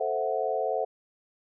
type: chord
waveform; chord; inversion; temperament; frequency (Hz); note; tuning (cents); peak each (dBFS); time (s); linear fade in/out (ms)
sine; F# half-diminished seventh; first; equal; 440 / 523.3 / 659.3 / 740; A4 / C5 / E5 / F#5; 0 / 0 / 0 / 0; -31; 0-0.85; 10
effects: none